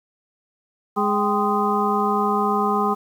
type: harmonic tone with a mistuned harmonic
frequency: 207.2 Hz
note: G#3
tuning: 4 cents flat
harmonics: 1 / 2 / 4 / 5 / 6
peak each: -24 / -24 / -24 / -24 / -24 dBFS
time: 0.96-2.95 s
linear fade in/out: 20 ms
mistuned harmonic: 4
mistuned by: -89 cents
effects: 8-bit